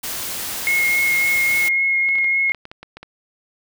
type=noise; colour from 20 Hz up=white; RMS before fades=-27 dBFS; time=0.03-1.69 s; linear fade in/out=10 ms
type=tone with vibrato; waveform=sine; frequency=2159 Hz; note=C#7; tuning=46 cents flat; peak=-15 dBFS; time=0.67-2.52 s; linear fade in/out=0 ms; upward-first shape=triangle; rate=3.6 Hz; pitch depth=13 cents each way
type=clicks; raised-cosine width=0.3 ms; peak=-20 dBFS; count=12; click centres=1.617 / 2.089 / 2.155 / 2.185 / 2.244 / 2.496 / 2.547 / 2.654 / 2.715 / 2.83 / 2.97 / 3.03 s
effects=none